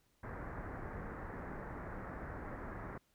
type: low-pass noise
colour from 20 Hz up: pink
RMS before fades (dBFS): -45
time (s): 0.23-2.98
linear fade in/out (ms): 5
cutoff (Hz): 1900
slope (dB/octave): 48
effects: pink hiss -75 dBFS RMS until 3.14 s